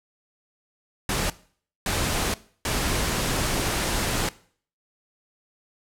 pink noise bursts at uneven times, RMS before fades -25 dBFS, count 3, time 1.09-1.3 / 1.86-2.34 / 2.65-4.29 s, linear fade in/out 2 ms, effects noise-tail reverb RT60 0.5 s tail -19 dB re dry + low-pass 12000 Hz 12 dB/octave

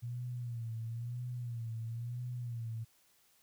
sine tone with vibrato, 118.2 Hz, A#2, 24 cents sharp, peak -37 dBFS, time 0.02-2.85 s, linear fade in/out 20 ms, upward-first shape sine, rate 1 Hz, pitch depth 78 cents each way, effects white hiss -69 dBFS RMS until 3.42 s

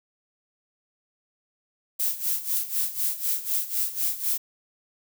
violet noise with tremolo, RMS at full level -24 dBFS, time 1.99-4.38 s, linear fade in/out 10 ms, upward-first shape sine, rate 4 Hz, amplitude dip 80%, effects none

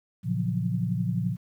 sine chord, Gb major seventh, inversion first, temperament just, 115.62 / 138.75 / 173.43 / 185 Hz, Bb2 / Db3 / F3 / Gb3, -14 / +2 / -12 / 0 cents, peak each -29 / -32 / -28 / -33 dBFS, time 0.23-1.37 s, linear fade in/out 50 ms, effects 10-bit

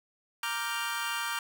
25% pulse chord, G minor seventh, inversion first, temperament equal, 932.3 / 1174.7 / 1396.9 / 1568 Hz, Bb5 / D6 / F6 / G6, 0 / 0 / 0 / 0 cents, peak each -33 dBFS, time 0.43-1.39 s, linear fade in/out 2 ms, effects none

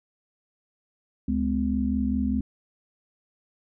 sine tone cluster, 71 / 209.1 / 254.2 Hz, C#2 / G#3 / C4, +42 / +12 / -50 cents, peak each -29 / -26 / -26 dBFS, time 1.28-2.41 s, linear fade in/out 5 ms, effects none

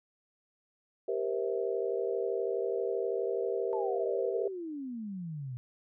sine chord, C dominant seventh, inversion second, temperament just, 392.4 / 470.9 / 523.3 / 654.1 Hz, G4 / Bb4 / C5 / E5, +2 / +18 / 0 / -14 cents, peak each -33 / -33 / -38 / -39 dBFS, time 1.08-4.48 s, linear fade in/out 5 ms
sine exponential sweep, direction down, 897 to 120.3 Hz, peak -36 dBFS, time 3.73-5.57 s, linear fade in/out 0 ms
effects none

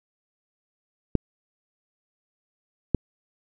clicks, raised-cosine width 3 ms, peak -6 dBFS, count 2, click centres 1.153 / 2.947 s, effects none

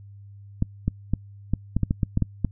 clicks, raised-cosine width 5 ms, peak -9 dBFS, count 11, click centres 0.624 / 0.88 / 1.136 / 1.536 / 1.766 / 1.833 / 1.909 / 2.032 / 2.174 / 2.223 / 2.447 s, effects noise-tail reverb RT60 0.1 s tail -26 dB re dry + added 100 Hz sine -42 dBFS peak until 2.51 s

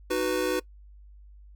square chord, B major, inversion first, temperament just, 308.7 / 370.4 / 493.9 Hz, D#4 / F#4 / B4, -14 / +2 / 0 cents, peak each -32 / -29 / -29 dBFS, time 0.1-0.6 s, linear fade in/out 10 ms, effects noise-tail reverb RT60 0.1 s tail -22 dB re dry + added 50 Hz sine -47 dBFS peak until 1.55 s

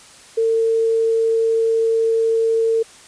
sine tone, 452 Hz, A4, 47 cents sharp, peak -14 dBFS, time 0.37-2.83 s, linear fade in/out 10 ms, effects white hiss -44 dBFS RMS until 3.07 s + resampled to 22050 Hz

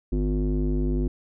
square tone with low-pass filter, 50.6 Hz, G#1, 44 cents flat, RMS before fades -24 dBFS, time 0.12-1.08 s, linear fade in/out 5 ms, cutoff 310 Hz, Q 6.7, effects none

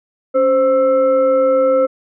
sine tone with frequency modulation, 523 Hz, C5, 1 cent flat, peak -10 dBFS, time 0.34-1.87 s, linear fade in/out 20 ms, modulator 801 Hz, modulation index 0.49, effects none

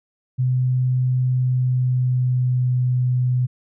sine tone with pitch glide, 127.3 to 125.62 Hz, C3 to B2, -47 to +30 cents, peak -16 dBFS, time 0.38-3.47 s, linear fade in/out 20 ms, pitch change -23 cents, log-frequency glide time 1.28-2.79 s, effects none

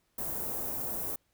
white band-stop noise, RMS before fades -35 dBFS, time 0.18-1.16 s, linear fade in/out 5 ms, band 710 to 16000 Hz, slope 12 dB/octave, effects pink hiss -74 dBFS RMS until 1.33 s

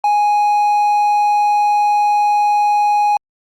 triangle tone, 830 Hz, G#5, 1 cent flat, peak -9 dBFS, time 0.04-3.17 s, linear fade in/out 2 ms, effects Opus 48 kbps

